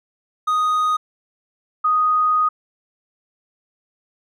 triangle / sine tone pair in turn, 1244.5 / 1244.5 Hz, D#6 / D#6, 0 / 0 cents, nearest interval unison, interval 0 cents, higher neither, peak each -14 dBFS, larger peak neither, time 0.47-0.97 / 1.84-2.49 s, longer second, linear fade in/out 10 ms, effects none

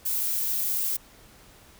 violet noise, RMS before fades -27 dBFS, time 0.05-0.97 s, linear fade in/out 10 ms, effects pink hiss -53 dBFS RMS until 1.79 s

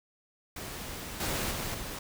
pink noise with level steps, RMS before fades -40 / -32 / -35 / -39 dBFS, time 0.56-1.99 s, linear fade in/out 5 ms, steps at 1.2 / 1.51 / 1.74 s, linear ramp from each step 5 ms, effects none

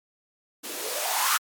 violet noise with band-pass filter sweep, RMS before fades -27 dBFS, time 0.63-1.38 s, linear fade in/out 20 ms, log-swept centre 280 to 1300 Hz, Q 5.5, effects MP3 96 kbps

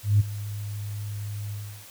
sine tone with ADSR envelope, 103.5 Hz, G#2, 5 cents flat, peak -13 dBFS, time 0.03-1.86 s, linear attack 170 ms, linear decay 19 ms, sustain -17 dB, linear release 340 ms, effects tanh soft clip ceiling -9 dBFS + white hiss -47 dBFS RMS until 1.9 s

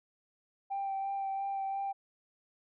sine tone with vibrato, 784 Hz, G5, in tune, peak -31 dBFS, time 0.7-1.93 s, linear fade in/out 20 ms, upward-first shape sine, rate 2.9 Hz, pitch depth 15 cents each way, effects tanh soft clip ceiling -29 dBFS

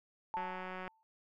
sine tone with exponential decay, 885 Hz, A5, 10 cents sharp, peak -33 dBFS, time 0.34-1.03 s, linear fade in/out 0 ms, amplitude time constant 150 ms
click train, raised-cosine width 0.5 ms, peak -29 dBFS, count 95, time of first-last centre 0.37-0.878 s, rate 185 Hz
effects none

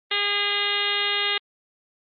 harmonic tone, 407.8 Hz, G#4, 32 cents flat, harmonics 1 / 2 / 3 / 4 / 5 / 6 / 7 / 8 / 9 / 10, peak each -34 / -36 / -33 / -32 / -28 / -34 / -28 / -29 / -28 / -36 dBFS, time 0.11-1.38 s, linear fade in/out 5 ms, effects Opus 24 kbps

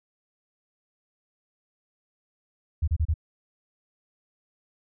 sine tone bursts, 78.7 Hz, D#2, 20 cents sharp, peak -20 dBFS, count 4, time 2.82-3.141 s, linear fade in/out 10 ms, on 57 ms, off 31 ms, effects none

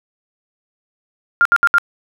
sine tone bursts, 1400 Hz, F6, 4 cents sharp, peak -8 dBFS, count 4, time 1.41-1.783 s, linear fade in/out 0 ms, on 43 ms, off 67 ms, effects none

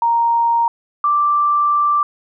sine tone pair in turn, 932.3 / 1174.6 Hz, A#5 / D6, 0 / 0 cents, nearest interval major third, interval 400 cents, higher second, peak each -12 dBFS, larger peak neither, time 0.02-0.68 / 1.04-2.03 s, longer second, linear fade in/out 2 ms, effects none

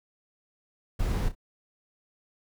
brown noise with echo, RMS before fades -27 dBFS, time 0.99-1.29 s, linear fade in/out 10 ms, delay 31 ms, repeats 2, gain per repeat -12 dB, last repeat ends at 1.352 s, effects none

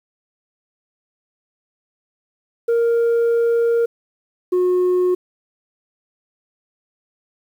sine tone pair in turn, 466.2 / 362.5 Hz, A#4 / F#4, 0 / -35 cents, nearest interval major third, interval 435 cents, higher first, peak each -11 dBFS, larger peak neither, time 2.68-3.86 / 4.52-5.15 s, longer first, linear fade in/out 10 ms, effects tanh soft clip ceiling -13 dBFS + 8-bit

